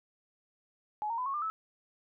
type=tone with pitch steps; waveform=sine; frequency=846 / 922.6 / 1006.1 / 1097.1 / 1196.4 / 1304.7 Hz; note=G#5 / A#5 / B5 / C#6 / D6 / E6; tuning=+32 / -18 / +32 / -18 / +32 / -18 cents; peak=-31 dBFS; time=1.02-1.5 s; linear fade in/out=0 ms; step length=80 ms; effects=none